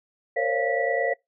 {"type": "tone cluster", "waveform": "sine", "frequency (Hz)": [462.3, 533, 562, 693, 1950], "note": ["A#4", "C5", "C#5", "F5", "B6"], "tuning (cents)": [-14, 32, 24, -14, -23], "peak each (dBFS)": -28, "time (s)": [0.36, 1.14], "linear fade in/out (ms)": 10, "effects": ["noise-tail reverb RT60 0.2 s tail -26 dB re dry"]}